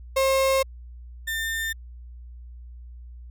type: tone pair in turn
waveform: 35% pulse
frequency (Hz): 535 / 1799.5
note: C5 / A6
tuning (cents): +38 / +38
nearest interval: octave + major sixth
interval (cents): 2100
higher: second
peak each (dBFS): -17 / -24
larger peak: first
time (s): 0.16-0.63 / 1.27-1.73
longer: first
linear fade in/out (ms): 10
effects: added 60 Hz sine -39 dBFS peak until 3.3 s